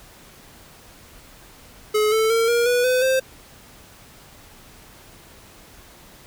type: tone with pitch steps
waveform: square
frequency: 425.9 / 440.9 / 456.5 / 472.6 / 489.2 / 506.5 / 524.3 Hz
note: G#4 / A4 / A#4 / A#4 / B4 / B4 / C5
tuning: +44 / +4 / -36 / +24 / -16 / +44 / +3 cents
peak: -17 dBFS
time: 1.94-3.2 s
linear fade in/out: 10 ms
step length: 180 ms
effects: pink hiss -47 dBFS RMS until 6.26 s